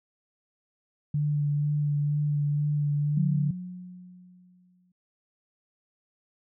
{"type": "tone with vibrato", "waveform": "sine", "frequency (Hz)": 146.83, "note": "D3", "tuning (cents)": 0, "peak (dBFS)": -23, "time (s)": [1.14, 3.51], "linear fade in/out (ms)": 5, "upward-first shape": "sine", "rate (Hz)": 2.1, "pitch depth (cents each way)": 16}
{"type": "tone with exponential decay", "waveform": "sine", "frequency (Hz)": 180.7, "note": "F#3", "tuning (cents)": -41, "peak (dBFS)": -24, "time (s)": [3.17, 4.92], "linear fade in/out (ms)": 5, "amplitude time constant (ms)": 380}
{"effects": []}